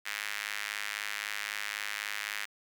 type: tone with high-pass filter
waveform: sawtooth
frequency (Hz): 103.83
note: G#2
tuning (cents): 0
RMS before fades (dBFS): -37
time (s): 0.05-2.46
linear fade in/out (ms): 20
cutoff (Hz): 1900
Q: 2.2
effects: none